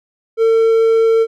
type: tone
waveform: triangle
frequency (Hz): 451.4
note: A4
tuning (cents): +44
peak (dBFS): -7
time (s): 0.37-1.27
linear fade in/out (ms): 50
effects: none